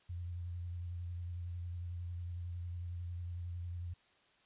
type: tone with vibrato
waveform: sine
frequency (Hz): 87.31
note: F2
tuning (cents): 0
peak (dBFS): -39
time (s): 0.09-3.94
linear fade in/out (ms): 10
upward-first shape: sine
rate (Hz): 11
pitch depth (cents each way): 29
effects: white hiss -69 dBFS RMS until 4.45 s + resampled to 8000 Hz